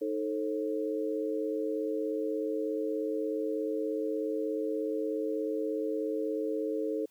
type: chord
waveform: sine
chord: A diminished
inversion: second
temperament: equal with one note detuned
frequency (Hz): 311.1 / 440 / 536.7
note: Eb4 / A4 / C5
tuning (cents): 0 / 0 / +44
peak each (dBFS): -34 / -32 / -37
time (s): 0.01-7.06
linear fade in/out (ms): 10
effects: white hiss -68 dBFS RMS until 7.1 s